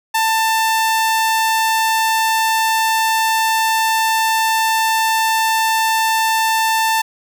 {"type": "tone", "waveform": "sawtooth", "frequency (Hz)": 890, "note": "A5", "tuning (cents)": 20, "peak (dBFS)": -10, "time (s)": [0.14, 7.02], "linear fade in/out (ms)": 10, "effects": []}